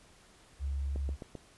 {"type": "tone", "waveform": "sine", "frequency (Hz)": 69.3, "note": "C#2", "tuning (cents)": 0, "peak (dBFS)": -31, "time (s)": [0.59, 1.17], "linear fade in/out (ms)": 50}
{"type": "click train", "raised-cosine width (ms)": 2, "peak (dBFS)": -28, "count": 4, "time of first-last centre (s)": [0.96, 1.353], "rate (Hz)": 7.64}
{"effects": ["pink hiss -60 dBFS RMS until 1.57 s", "resampled to 24000 Hz"]}